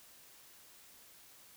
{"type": "silence", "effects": ["white hiss -59 dBFS RMS until 1.56 s"]}